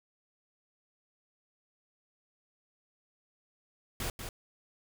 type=noise with echo; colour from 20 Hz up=pink; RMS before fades=-35 dBFS; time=4-4.1 s; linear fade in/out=2 ms; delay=190 ms; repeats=1; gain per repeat=-6 dB; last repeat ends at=4.29 s; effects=none